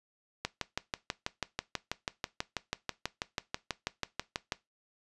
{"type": "click train", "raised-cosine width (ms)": 0.2, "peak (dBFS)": -14, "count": 26, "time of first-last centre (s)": [0.45, 4.522], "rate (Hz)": 6.14, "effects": ["noise-tail reverb RT60 0.2 s tail -19 dB re dry", "resampled to 24000 Hz"]}